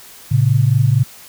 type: tone pair together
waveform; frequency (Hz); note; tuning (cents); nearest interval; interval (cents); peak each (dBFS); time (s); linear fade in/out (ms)
sine; 112.5 / 136.65; A2 / C#3; +39 / -24; minor third; 337; -13; 0.31-1.04; 10
effects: white hiss -40 dBFS RMS until 1.28 s